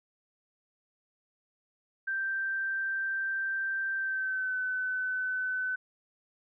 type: tone with pitch glide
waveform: sine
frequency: 1568 to 1512 Hz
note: G6 to F#6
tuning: 0 to +37 cents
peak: -29 dBFS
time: 2.07-5.76 s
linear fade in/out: 10 ms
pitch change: -63 cents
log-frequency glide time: 3.96-4.56 s
effects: none